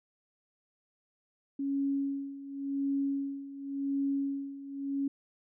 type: tone with tremolo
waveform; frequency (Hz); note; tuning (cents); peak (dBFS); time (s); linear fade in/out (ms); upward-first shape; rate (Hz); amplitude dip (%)
sine; 277.2; C#4; 0; -27; 1.59-5.08; 5; sine; 0.91; 80
effects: none